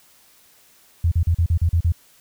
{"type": "tone bursts", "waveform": "sine", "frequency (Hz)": 84.3, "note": "E2", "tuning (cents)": 39, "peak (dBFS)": -14, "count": 8, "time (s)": [1.04, 1.921], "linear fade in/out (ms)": 5, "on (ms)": 76, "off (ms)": 39, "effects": ["white hiss -54 dBFS RMS until 2.2 s"]}